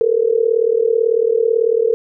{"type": "tone with amplitude modulation", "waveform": "sine", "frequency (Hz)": 456, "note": "A#4", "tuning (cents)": -38, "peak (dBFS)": -8, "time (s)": [0.01, 1.94], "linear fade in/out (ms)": 0, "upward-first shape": "sine", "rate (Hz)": 38.1, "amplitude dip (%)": 90, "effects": []}